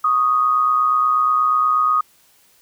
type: tone pair together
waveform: sine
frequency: 1116.2 / 1244.5 Hz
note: C#6 / D#6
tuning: +12 / 0 cents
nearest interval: major second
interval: 188 cents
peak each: -23 / -14 dBFS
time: 0.04-2.01 s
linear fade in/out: 5 ms
effects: white hiss -55 dBFS RMS until 2.61 s